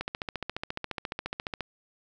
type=click train; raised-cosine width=0.3 ms; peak=-16 dBFS; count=24; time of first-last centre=0.01-1.607 s; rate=14.4 Hz; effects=none